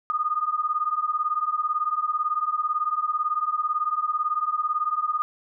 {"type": "beating tone pair", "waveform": "sine", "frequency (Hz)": [1218, 1236], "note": ["D#6", "D#6"], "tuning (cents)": [-37, -12], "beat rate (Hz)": 18, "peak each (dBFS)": [-26, -25], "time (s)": [0.1, 5.22], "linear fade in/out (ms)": 0, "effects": []}